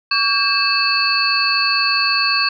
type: tone cluster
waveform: sine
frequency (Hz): 1135 / 1603 / 2628 / 4336 / 4549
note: C#6 / G6 / E7 / C#8 / C#8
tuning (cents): +41 / +38 / -6 / -39 / +44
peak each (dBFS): -21 / -22 / -19 / -20 / -21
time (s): 0.11-2.49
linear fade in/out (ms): 5
effects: none